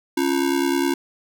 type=ring-modulated tone; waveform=square; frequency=311.1 Hz; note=D#4; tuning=in tune; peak=-16 dBFS; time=0.17-0.94 s; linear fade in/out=5 ms; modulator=34.9 Hz; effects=none